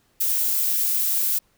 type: noise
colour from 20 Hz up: violet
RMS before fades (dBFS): -22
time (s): 0.2-1.39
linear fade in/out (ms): 10
effects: pink hiss -64 dBFS RMS until 1.57 s